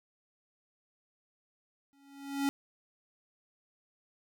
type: tone with exponential growth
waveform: square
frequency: 278.3 Hz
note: C#4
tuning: 7 cents sharp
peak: -26 dBFS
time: 1.93-2.49 s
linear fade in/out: 0 ms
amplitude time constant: 120 ms
effects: none